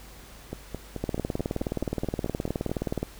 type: two click trains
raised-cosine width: 2 ms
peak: -14 / -19 dBFS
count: 39 / 11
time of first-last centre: 1.04-3.03 / 0.53-2.695 s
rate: 19.1 / 4.62 Hz
effects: added 50 Hz sine -48 dBFS peak until 3.19 s + pink hiss -49 dBFS RMS until 3.19 s